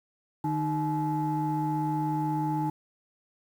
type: tone cluster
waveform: sine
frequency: 152.5 / 309 / 857 Hz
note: D#3 / D#4 / A5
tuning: -34 / -12 / -46 cents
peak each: -29 dBFS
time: 0.44-2.7 s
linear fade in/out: 5 ms
effects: tanh soft clip ceiling -20 dBFS + 9-bit